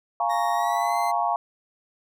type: chord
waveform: sine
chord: Bb minor seventh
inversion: second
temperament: equal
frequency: 698.5 / 830.6 / 932.3 / 1108.7 Hz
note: F5 / Ab5 / Bb5 / Db6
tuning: 0 / 0 / 0 / 0 cents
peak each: -25 / -27 / -27 / -28 dBFS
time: 0.2-1.36 s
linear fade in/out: 2 ms
type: tone with pitch glide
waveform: sawtooth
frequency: 1864.7 to 2069 Hz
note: A#6 to C7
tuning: 0 to -20 cents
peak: -31 dBFS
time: 0.29-1.12 s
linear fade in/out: 20 ms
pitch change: +180 cents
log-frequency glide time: 0.53-0.97 s
effects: none